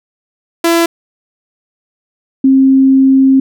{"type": "tone pair in turn", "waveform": ["sawtooth", "sine"], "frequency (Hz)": [336, 267], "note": ["E4", "C4"], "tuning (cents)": [33, 35], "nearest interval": "major third", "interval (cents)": 398, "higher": "first", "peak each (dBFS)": -4, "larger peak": "neither", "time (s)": [[0.64, 0.86], [2.44, 3.4]], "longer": "second", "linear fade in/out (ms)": 5, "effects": []}